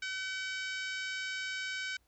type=harmonic tone with a mistuned harmonic; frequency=760 Hz; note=F#5; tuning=46 cents sharp; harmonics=2 / 3 / 4 / 5 / 6 / 7 / 8 / 9 / 10; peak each=-38 / -41 / -45 / -47 / -49 / -48 / -55 / -55 / -55 dBFS; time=0.02-1.97 s; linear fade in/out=5 ms; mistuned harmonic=9; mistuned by=-31 cents; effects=added 61 Hz sine -70 dBFS peak until 2.07 s + pink hiss -74 dBFS RMS until 2.07 s